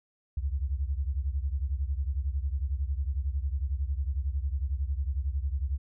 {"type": "beating tone pair", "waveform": "sine", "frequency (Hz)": [65.41, 76.41], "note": ["C2", "D#2"], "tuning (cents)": [0, -31], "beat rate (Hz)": 11, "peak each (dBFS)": [-29, -32], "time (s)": [0.37, 5.78], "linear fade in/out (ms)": 5, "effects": []}